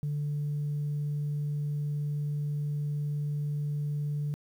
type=tone; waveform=sine; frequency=146.83 Hz; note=D3; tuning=in tune; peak=-27 dBFS; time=0.03-4.34 s; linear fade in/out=0 ms; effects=tanh soft clip ceiling -26 dBFS + 10-bit